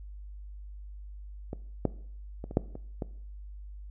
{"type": "clicks", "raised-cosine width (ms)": 2, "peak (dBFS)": [-22, -11, -25, -26, -9, -26, -19], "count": 7, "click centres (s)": [1.531, 1.853, 2.441, 2.511, 2.571, 2.754, 3.022], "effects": ["noise-tail reverb RT60 0.6 s tail -19 dB re dry", "added 50 Hz sine -41 dBFS peak until 3.9 s"]}